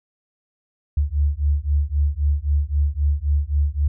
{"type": "beating tone pair", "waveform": "sine", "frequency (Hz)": [70.9, 74.7], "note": ["C#2", "D2"], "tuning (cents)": [40, 30], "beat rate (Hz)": 3.8, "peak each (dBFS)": -20, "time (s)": [0.97, 3.88], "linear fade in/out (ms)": 5, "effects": []}